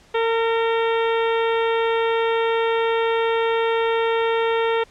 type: harmonic tone with a mistuned harmonic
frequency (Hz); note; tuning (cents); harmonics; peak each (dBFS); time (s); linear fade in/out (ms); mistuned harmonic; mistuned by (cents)
455.7; A#4; -39; 1 / 2 / 3 / 4 / 5 / 6 / 7 / 8; -19 / -25 / -29 / -31 / -33 / -35 / -36 / -37; 0.14-4.84; 10; 4; +19
effects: pink hiss -52 dBFS RMS until 4.9 s + low-pass 7000 Hz 12 dB/octave